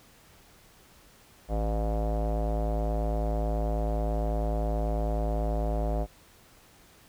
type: tone with low-pass filter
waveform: square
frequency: 54.6 Hz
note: A1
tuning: 13 cents flat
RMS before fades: -28 dBFS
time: 1.48-6.07 s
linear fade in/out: 50 ms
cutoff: 660 Hz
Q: 4.9
effects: pink hiss -57 dBFS RMS until 7.08 s